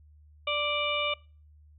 harmonic tone with a mistuned harmonic, 587.3 Hz, D5, in tune, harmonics 1 / 2 / 4 / 5 / 6, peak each -32 / -33 / -32 / -33 / -36 dBFS, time 0.47-1.14 s, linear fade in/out 5 ms, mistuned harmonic 6, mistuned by +35 cents, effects noise-tail reverb RT60 0.4 s tail -24 dB re dry + added 75 Hz sine -53 dBFS peak until 1.78 s

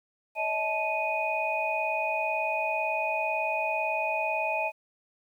sine tone cluster, 581 / 639 / 869 / 2484 Hz, D5 / D#5 / A5 / D#7, -19 / +46 / -22 / -3 cents, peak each -39 / -31 / -31 / -30 dBFS, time 0.35-4.72 s, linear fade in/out 50 ms, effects 10-bit

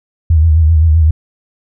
sine tone with vibrato, 79.7 Hz, D#2, 42 cents sharp, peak -5 dBFS, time 0.3-1.11 s, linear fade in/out 5 ms, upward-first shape sine, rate 7.7 Hz, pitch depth 79 cents each way, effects none

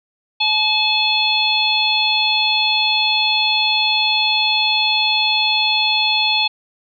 harmonic tone, 860 Hz, A5, 40 cents flat, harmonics 1 / 3 / 4 / 5, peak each -22 / -19 / -18 / -20 dBFS, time 0.4-6.48 s, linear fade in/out 10 ms, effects none

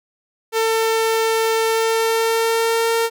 sawtooth tone with pitch glide, 448.4 to 457.6 Hz, A4 to A#4, +33 to -32 cents, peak -12 dBFS, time 0.52-3.1 s, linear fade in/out 50 ms, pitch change +35 cents, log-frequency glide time 1.63-2.94 s, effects none

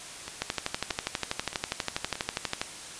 two click trains, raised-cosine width 0.2 ms, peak -18 / -10 dBFS, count 4 / 28, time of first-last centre 0.28-2.155 / 0.42-2.615 s, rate 1.6 / 12.3 Hz, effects white hiss -42 dBFS RMS until 2.99 s + resampled to 22050 Hz

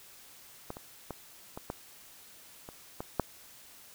clicks, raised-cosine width 1 ms, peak -23 / -29 / -23 / -25 / -20 / -29 / -22 / -12 dBFS, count 8, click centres 0.704 / 0.769 / 1.107 / 1.575 / 1.701 / 2.689 / 3.005 / 3.197 s, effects white hiss -54 dBFS RMS until 3.94 s

